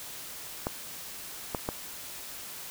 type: clicks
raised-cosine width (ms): 1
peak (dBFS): -15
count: 3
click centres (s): 0.669 / 1.548 / 1.689
effects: white hiss -42 dBFS RMS until 2.7 s